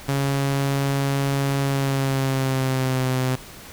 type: tone with pitch glide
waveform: sawtooth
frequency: 138.4 to 129.13 Hz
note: C#3 to C3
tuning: -2 to -22 cents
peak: -16 dBFS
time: 0.08-3.36 s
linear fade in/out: 10 ms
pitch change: -120 cents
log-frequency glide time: 1.62-3.09 s
effects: pink hiss -41 dBFS RMS until 3.72 s